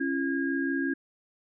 sine tone cluster, 274.1 / 339.6 / 1630 Hz, C#4 / F4 / G#6, -19 / -48 / -33 cents, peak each -28 / -32 / -32 dBFS, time 0-0.94 s, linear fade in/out 10 ms, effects none

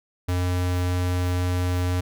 square tone, 89.8 Hz, F2, 49 cents sharp, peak -22 dBFS, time 0.28-2.01 s, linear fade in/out 10 ms, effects none

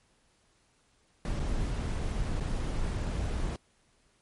brown noise with dropouts, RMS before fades -31 dBFS, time 1.25-3.56 s, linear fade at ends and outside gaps 1 ms, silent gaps 1.394-1.399 / 2.399-2.407 s, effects pink hiss -68 dBFS RMS until 4.21 s + MP3 48 kbps

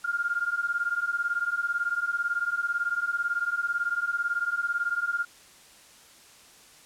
sine beating tone pair, 1396.9 / 1414.9 Hz, F6 / F6, 0 / +22 cents, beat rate 18 Hz, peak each -29 / -28 dBFS, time 0.04-5.25 s, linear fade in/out 10 ms, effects white hiss -53 dBFS RMS until 6.85 s + low-pass 10000 Hz 12 dB/octave

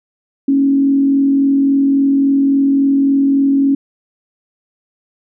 sine tone with frequency modulation, 275.5 Hz, C#4, 11 cents flat, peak -9 dBFS, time 0.48-3.75 s, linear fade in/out 5 ms, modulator 43.6 Hz, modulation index 0.32, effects none

